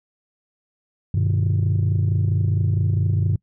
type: chord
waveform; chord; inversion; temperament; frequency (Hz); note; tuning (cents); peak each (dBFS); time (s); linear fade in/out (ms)
sine; G augmented; none; just; 98 / 122.5 / 153.12; G2 / B2 / D#3; 0 / -14 / -27; -17 / -22 / -22; 1.14-3.36; 5
effects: noise-tail reverb RT60 0.1 s tail -25 dB re dry + tanh soft clip ceiling -13 dBFS